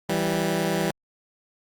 15% pulse tone pair together, 164.81 / 195.24 Hz, E3 / G3, 0 / -7 cents, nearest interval minor third, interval 293 cents, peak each -19 dBFS, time 0.09-0.91 s, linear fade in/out 5 ms, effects Opus 48 kbps

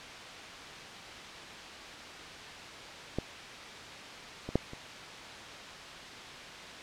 clicks, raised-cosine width 2 ms, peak -17 / -24 / -11 / -29 dBFS, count 4, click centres 3.186 / 4.49 / 4.556 / 4.734 s, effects white hiss -44 dBFS RMS until 6.82 s + low-pass 4000 Hz 12 dB/octave

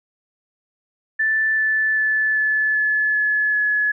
sine tone with pitch steps, 1760 / 1749.9 / 1739.8 / 1729.8 / 1719.8 / 1709.9 / 1700 Hz, A6 / A6 / A6 / A6 / A6 / A6 / G#6, 0 / -10 / -20 / -30 / -40 / -50 / +40 cents, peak -16 dBFS, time 1.19-3.92 s, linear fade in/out 10 ms, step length 390 ms, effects none

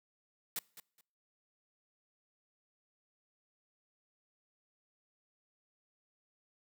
white noise with echo, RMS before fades -37 dBFS, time 0.56-0.59 s, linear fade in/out 2 ms, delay 210 ms, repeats 2, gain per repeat -14 dB, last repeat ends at 1.01 s, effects noise-tail reverb RT60 0.6 s tail -25 dB re dry + high-pass 150 Hz 12 dB/octave

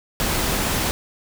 pink noise, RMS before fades -22 dBFS, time 0.2-0.91 s, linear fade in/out 0 ms, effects none

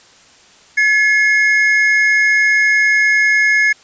triangle tone pair together, 1706.3 / 2156 Hz, G#6 / C#7, +46 / -49 cents, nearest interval major third, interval 405 cents, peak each -11 dBFS, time 0.77-3.73 s, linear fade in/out 10 ms, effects white hiss -46 dBFS RMS until 3.83 s + resampled to 16000 Hz

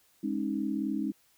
sine chord, Ab suspended fourth, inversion none, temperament equal with one note detuned, 207.7 / 271.9 / 311.1 Hz, Ab3 / Db4 / Eb4, 0 / -33 / 0 cents, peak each -33 dBFS, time 0.23-1.12 s, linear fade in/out 10 ms, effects white hiss -66 dBFS RMS until 1.37 s

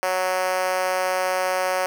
5% pulse tone with high-pass filter, 185 Hz, F#3, in tune, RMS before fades -23 dBFS, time 0.03-1.86 s, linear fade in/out 0 ms, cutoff 570 Hz, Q 3.1, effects none

